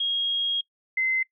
sine tone pair in turn, 3271 / 2061 Hz, G#7 / C7, -27 / -27 cents, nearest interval minor sixth, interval 800 cents, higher first, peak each -23 / -21 dBFS, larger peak second, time 0-0.61 / 0.97-1.23 s, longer first, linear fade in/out 5 ms, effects noise-tail reverb RT60 0.1 s tail -23 dB re dry

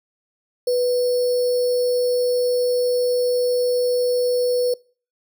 sine tone with sample-and-hold, 493.9 Hz, B4, in tune, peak -16 dBFS, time 0.67-4.74 s, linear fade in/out 5 ms, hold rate 4900 Hz, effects noise-tail reverb RT60 0.4 s tail -24 dB re dry

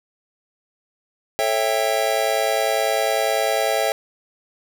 square chord, A dominant seventh, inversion none, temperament just, 440 / 550 / 660 / 792 Hz, A4 / C#5 / E5 / G5, 0 / -14 / +2 / +18 cents, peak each -27 / -25 / -23 / -25 dBFS, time 1.39-3.92 s, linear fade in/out 0 ms, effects none

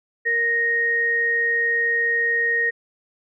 sine tone pair together, 466.9 / 1864.7 Hz, A#4 / A#6, +3 / 0 cents, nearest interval 2 octaves, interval 2397 cents, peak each -28 / -18 dBFS, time 0.25-2.71 s, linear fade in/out 20 ms, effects none

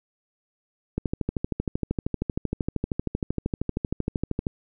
click train, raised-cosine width 3 ms, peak -12 dBFS, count 46, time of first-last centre 0.98-4.468 s, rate 12.9 Hz, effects none

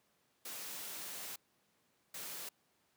white noise bursts at uneven times, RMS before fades -45 dBFS, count 2, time 0.45-1.36 / 2.14-2.49 s, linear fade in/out 5 ms, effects pink hiss -75 dBFS RMS until 2.96 s + high-pass 150 Hz 12 dB/octave

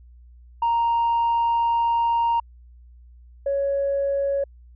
sine tone pair in turn, 932 / 556.6 Hz, A#5 / C#5, -1 / +7 cents, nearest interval major sixth, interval 892 cents, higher first, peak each -16 / -19 dBFS, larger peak first, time 0.62-2.4 / 3.46-4.44 s, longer first, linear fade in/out 5 ms, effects tanh soft clip ceiling -16 dBFS + added 60 Hz sine -45 dBFS peak until 4.75 s

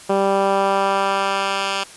10% pulse tone with band-pass filter sweep, 196 Hz, G3, in tune, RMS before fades -19 dBFS, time 0.09-1.84 s, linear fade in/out 10 ms, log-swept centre 440 to 3100 Hz, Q 0.77, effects white hiss -41 dBFS RMS until 1.96 s + resampled to 24000 Hz

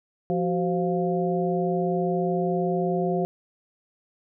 harmonic tone with a mistuned harmonic, 174.61 Hz, F3, in tune, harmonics 1 / 2 / 3 / 4, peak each -26 / -26 / -30 / -29 dBFS, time 0.3-3.25 s, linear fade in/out 0 ms, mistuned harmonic 2, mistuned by +120 cents, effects none

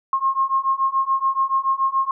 sine beating tone pair, 1070 / 1077 Hz, C6 / C6, +38 / +50 cents, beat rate 7 Hz, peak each -21 / -20 dBFS, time 0.13-2.11 s, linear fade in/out 2 ms, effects none

